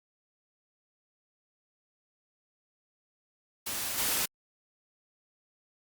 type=noise with level steps; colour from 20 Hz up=white; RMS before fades=-34 / -29 dBFS; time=3.66-4.26 s; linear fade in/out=10 ms; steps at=3.98 s; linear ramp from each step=2 ms; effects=Opus 48 kbps